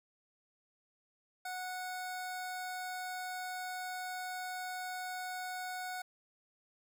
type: tone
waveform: 25% pulse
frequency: 736 Hz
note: F#5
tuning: 9 cents flat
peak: -35 dBFS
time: 1.45-6.02 s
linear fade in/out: 5 ms
effects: none